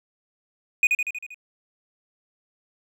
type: tone with echo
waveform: triangle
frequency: 2478 Hz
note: D#7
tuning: 8 cents flat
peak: -12 dBFS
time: 0.83-0.87 s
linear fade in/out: 2 ms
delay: 79 ms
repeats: 6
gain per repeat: -4 dB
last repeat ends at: 1.344 s
effects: none